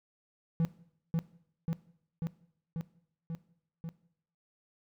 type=tone with echo; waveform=triangle; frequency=164.9 Hz; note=E3; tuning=1 cent sharp; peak=-23 dBFS; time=0.6-0.65 s; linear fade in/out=0 ms; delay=540 ms; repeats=6; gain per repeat=-2 dB; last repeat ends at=3.89 s; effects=noise-tail reverb RT60 0.7 s tail -18 dB re dry